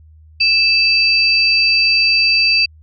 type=tone pair together; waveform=sine; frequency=2632 / 4653 Hz; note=E7 / D8; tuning=-3 / -17 cents; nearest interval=minor seventh; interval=986 cents; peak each=-13 dBFS; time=0.4-2.66 s; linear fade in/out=10 ms; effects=added 78 Hz sine -41 dBFS peak until 2.82 s